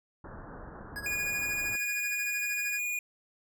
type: low-pass noise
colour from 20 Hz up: pink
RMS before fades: -45 dBFS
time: 0.24-1.76 s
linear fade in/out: 5 ms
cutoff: 1700 Hz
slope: 96 dB/octave
type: tone with tremolo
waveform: square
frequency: 1661.2 Hz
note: G#6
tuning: in tune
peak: -35 dBFS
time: 0.96-2.79 s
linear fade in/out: 0 ms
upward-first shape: sine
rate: 13 Hz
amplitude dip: 80%
type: tone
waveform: square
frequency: 2445 Hz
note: D#7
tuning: 31 cents flat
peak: -31 dBFS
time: 1.06-2.99 s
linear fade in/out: 2 ms
effects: none